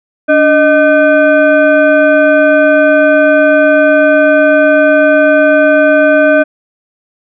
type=tone with frequency modulation; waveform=sine; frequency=618 Hz; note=D#5; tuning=12 cents flat; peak=-4 dBFS; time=0.28-6.44 s; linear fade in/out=20 ms; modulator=908 Hz; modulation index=1; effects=none